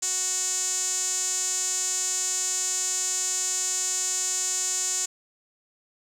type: tone with band-pass filter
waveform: sawtooth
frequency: 370 Hz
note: F#4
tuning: in tune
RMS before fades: -27 dBFS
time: 0.02-5.06 s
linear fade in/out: 10 ms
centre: 7100 Hz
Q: 7.4
effects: none